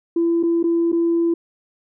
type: tone with dropouts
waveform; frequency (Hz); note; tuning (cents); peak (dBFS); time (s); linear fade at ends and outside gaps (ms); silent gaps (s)
sine; 336.8; E4; +37; -14; 0.16-1.34; 5; 0.429-0.434 / 0.629-0.639 / 0.919-0.927
effects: tanh soft clip ceiling -11 dBFS